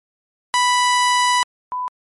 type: tone pair in turn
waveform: sawtooth / sine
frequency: 987.8 / 998.1 Hz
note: B5 / B5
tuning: 0 / +18 cents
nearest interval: unison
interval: 18 cents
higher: second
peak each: -10 / -21 dBFS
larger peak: first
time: 0.54-1.43 / 1.72-1.88 s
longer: first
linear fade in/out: 0 ms
effects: MP3 48 kbps